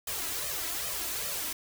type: noise with flanger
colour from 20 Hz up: white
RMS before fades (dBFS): -34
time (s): 0.07-1.53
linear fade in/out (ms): 5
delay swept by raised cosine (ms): 1.6 to 3.1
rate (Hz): 2.5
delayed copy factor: +0.8
effects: none